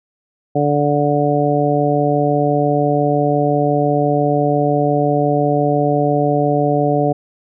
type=harmonic tone; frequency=145.8 Hz; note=D3; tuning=12 cents flat; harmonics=1 / 2 / 3 / 4 / 5; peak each=-19 / -19 / -19 / -19 / -19 dBFS; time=0.55-7.13 s; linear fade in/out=10 ms; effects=none